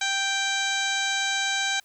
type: harmonic tone with a mistuned harmonic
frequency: 784 Hz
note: G5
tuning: in tune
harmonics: 1 / 2 / 3 / 4 / 5 / 6 / 7 / 8 / 9 / 10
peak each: -32 / -28 / -31 / -33 / -30 / -42 / -42 / -34 / -38 / -41 dBFS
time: 0.01-1.8 s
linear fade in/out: 5 ms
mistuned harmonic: 9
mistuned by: -32 cents
effects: white hiss -61 dBFS RMS until 1.84 s